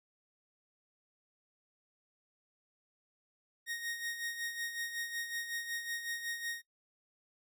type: tone with tremolo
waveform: sawtooth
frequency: 1864.7 Hz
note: A#6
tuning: in tune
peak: -32 dBFS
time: 3.66-6.62 s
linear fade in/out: 50 ms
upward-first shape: sine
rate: 5.4 Hz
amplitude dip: 60%
effects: noise-tail reverb RT60 0.1 s tail -19 dB re dry